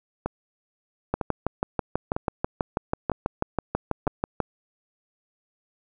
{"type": "two click trains", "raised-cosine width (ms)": 1, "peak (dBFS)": [-9, -12], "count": [21, 5], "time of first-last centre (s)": [[1.14, 4.403], [0.26, 4.07]], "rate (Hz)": [6.13, 1.05], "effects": []}